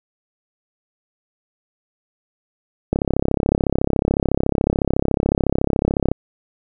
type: click train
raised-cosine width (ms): 2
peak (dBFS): -3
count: 109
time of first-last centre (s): 2.93-6.116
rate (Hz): 33.9
effects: none